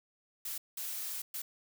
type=noise bursts at uneven times; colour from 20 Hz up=blue; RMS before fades=-39 dBFS; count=3; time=0.45-0.58 / 0.77-1.22 / 1.34-1.42 s; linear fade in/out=5 ms; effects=none